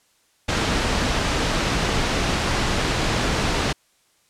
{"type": "low-pass noise", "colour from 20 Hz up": "pink", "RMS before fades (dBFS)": -22, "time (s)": [0.48, 3.73], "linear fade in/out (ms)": 10, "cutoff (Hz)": 5700, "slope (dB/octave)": 12, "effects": ["white hiss -62 dBFS RMS until 4.29 s", "low-pass 10000 Hz 12 dB/octave"]}